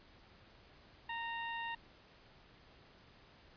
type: tone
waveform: 20% pulse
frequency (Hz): 926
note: A#5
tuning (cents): -12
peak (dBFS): -34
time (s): 1.09-1.75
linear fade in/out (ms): 5
effects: pink hiss -62 dBFS RMS until 3.56 s + resampled to 11025 Hz